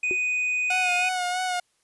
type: tone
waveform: triangle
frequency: 2489 Hz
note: D#7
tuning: in tune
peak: -21 dBFS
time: 0.03-1.09 s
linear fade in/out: 5 ms
type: tone with exponential decay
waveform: sine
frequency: 370 Hz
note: F#4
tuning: in tune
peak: -24 dBFS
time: 0.11-0.19 s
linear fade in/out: 0 ms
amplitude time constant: 17 ms
type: tone with vibrato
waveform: sawtooth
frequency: 728 Hz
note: F#5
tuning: 28 cents flat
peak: -21 dBFS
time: 0.7-1.6 s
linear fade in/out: 5 ms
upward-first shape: sine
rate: 3.1 Hz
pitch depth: 33 cents each way
effects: white hiss -69 dBFS RMS until 1.83 s + resampled to 24000 Hz